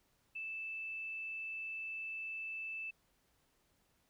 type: tone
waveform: sine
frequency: 2637 Hz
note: E7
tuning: in tune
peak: -40 dBFS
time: 0.35-2.91 s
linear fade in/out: 10 ms
effects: pink hiss -75 dBFS RMS until 4.09 s